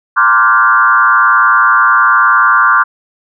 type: tone with frequency modulation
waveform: sine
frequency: 1286 Hz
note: E6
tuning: 43 cents flat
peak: -5 dBFS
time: 0.16-2.84 s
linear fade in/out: 20 ms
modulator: 119 Hz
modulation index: 2.2
effects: none